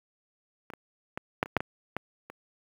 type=clicks; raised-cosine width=0.5 ms; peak=-25 / -26 / -18 / -9 / -26 / -6 / -15 / -16 / -27 dBFS; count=9; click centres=0.702 / 0.736 / 1.175 / 1.429 / 1.459 / 1.567 / 1.605 / 1.966 / 2.3 s; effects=high-pass 80 Hz 12 dB/octave + 8-bit